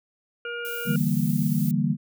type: harmonic tone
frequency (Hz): 474.2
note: A#4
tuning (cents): +30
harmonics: 1 / 3 / 5 / 6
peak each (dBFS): -34 / -32 / -43 / -40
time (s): 0.45-0.96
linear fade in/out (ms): 2
type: noise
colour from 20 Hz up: violet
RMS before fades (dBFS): -37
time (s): 0.65-1.71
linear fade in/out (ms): 0
type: chord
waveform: sine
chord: E half-diminished seventh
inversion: third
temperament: equal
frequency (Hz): 146.83 / 164.81 / 196 / 233.1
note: D3 / E3 / G3 / Bb3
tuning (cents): 0 / 0 / 0 / 0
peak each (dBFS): -26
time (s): 0.85-1.97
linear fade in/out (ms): 50
effects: none